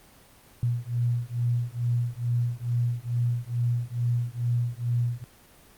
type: beating tone pair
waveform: sine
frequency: 119 / 121.3 Hz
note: A#2 / B2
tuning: +36 / -31 cents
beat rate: 2.3 Hz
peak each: -27 / -27 dBFS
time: 0.63-5.24 s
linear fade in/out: 0 ms
effects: pink hiss -54 dBFS RMS until 5.77 s + Opus 24 kbps